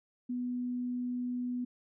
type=tone; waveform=sine; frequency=246.9 Hz; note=B3; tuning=in tune; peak=-32 dBFS; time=0.29-1.65 s; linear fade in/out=10 ms; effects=none